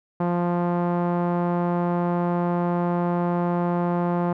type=tone with low-pass filter; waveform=sawtooth; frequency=174.61 Hz; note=F3; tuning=in tune; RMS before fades=-23 dBFS; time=0.2-4.33 s; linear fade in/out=5 ms; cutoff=970 Hz; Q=1.7; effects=none